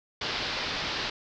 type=low-pass noise; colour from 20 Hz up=white; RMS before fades=-32 dBFS; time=0.21-1.1 s; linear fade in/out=5 ms; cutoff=5000 Hz; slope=48 dB/octave; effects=none